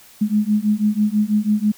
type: beating tone pair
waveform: sine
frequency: 207.7 / 213.8 Hz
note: G#3 / A3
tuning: 0 / -49 cents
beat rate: 6.1 Hz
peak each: -18 dBFS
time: 0.21-1.72 s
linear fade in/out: 10 ms
effects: white hiss -47 dBFS RMS until 1.77 s

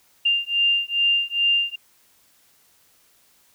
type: beating tone pair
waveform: sine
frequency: 2794 / 2796.4 Hz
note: F7 / F7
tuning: 0 / +2 cents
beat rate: 2.4 Hz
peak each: -21 dBFS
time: 0.25-1.76 s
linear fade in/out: 10 ms
effects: white hiss -59 dBFS RMS until 3.54 s

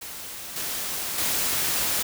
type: noise with level steps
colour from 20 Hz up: white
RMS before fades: -37 / -30 / -25 dBFS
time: 0.01-2.03 s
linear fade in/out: 10 ms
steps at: 0.56 / 1.18 s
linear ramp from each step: 2 ms
effects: none

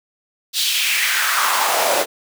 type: noise with high-pass filter sweep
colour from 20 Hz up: pink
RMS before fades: -18 dBFS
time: 0.53-2.06 s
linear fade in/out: 50 ms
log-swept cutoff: 4000 to 490 Hz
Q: 3
effects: none

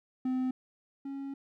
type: tone pair in turn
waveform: triangle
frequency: 256.9 / 275.2 Hz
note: C4 / C#4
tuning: -32 / -12 cents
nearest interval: minor second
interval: 120 cents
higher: second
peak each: -26 / -34 dBFS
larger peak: first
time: 0.25-0.51 / 1.05-1.34 s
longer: second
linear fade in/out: 5 ms
effects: none

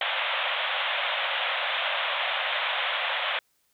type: band-pass noise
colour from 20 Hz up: white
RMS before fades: -28 dBFS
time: 0.01-3.39 s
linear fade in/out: 2 ms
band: 520 to 3600 Hz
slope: 96 dB/octave
effects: white hiss -70 dBFS RMS until 3.73 s

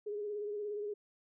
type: tone with vibrato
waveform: sine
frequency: 415.3 Hz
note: G#4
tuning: in tune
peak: -36 dBFS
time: 0.06-0.94 s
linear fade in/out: 10 ms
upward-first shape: sine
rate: 17 Hz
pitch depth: 37 cents each way
effects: none

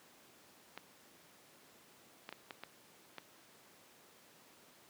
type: clicks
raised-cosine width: 0.3 ms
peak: -28 dBFS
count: 6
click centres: 0.776 / 2.291 / 2.326 / 2.508 / 2.636 / 3.183 s
effects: pink hiss -62 dBFS RMS until 4.89 s + high-pass 200 Hz 12 dB/octave

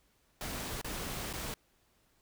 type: noise with dropouts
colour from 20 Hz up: pink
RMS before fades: -39 dBFS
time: 0.41-1.54 s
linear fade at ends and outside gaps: 1 ms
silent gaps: 0.814-0.845 / 1.329-1.336 s
effects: pink hiss -71 dBFS RMS until 2.21 s

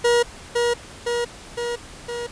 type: tone with echo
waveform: 40% pulse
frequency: 477 Hz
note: A#4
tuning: 40 cents sharp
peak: -14 dBFS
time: 0.04-0.23 s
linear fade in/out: 10 ms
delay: 510 ms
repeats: 4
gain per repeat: -3 dB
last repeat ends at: 2.27 s
effects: pink hiss -41 dBFS RMS until 2.31 s + resampled to 22050 Hz

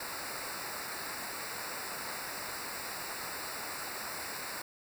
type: noise with comb filter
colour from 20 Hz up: pink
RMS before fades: -40 dBFS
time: 0-4.62 s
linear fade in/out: 5 ms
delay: 0.31 ms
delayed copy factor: -0.95
effects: none

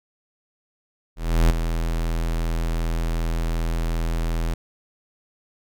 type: tone with ADSR envelope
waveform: square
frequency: 41.33 Hz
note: E1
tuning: 5 cents sharp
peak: -13 dBFS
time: 1.16-4.54 s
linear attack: 340 ms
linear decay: 13 ms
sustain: -9 dB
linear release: 5 ms
effects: none

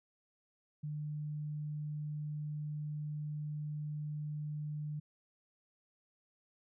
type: tone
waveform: sine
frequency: 150 Hz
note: D3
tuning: 37 cents sharp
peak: -37 dBFS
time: 0.83-5 s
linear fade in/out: 10 ms
effects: none

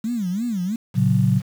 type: tone with vibrato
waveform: sine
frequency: 207.7 Hz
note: G#3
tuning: in tune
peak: -21 dBFS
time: 0.04-0.76 s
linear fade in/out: 5 ms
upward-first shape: sine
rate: 3 Hz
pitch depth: 280 cents each way
type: chord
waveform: sine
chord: F# major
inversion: first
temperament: just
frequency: 115.62 / 138.75 / 185 Hz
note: A#2 / C#3 / F#3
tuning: -14 / +2 / 0 cents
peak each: -19 dBFS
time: 0.94-1.42 s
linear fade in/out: 50 ms
effects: 7-bit

